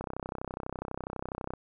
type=click train; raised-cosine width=1 ms; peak=-21 dBFS; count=50; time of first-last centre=0.01-1.536 s; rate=32.1 Hz; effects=none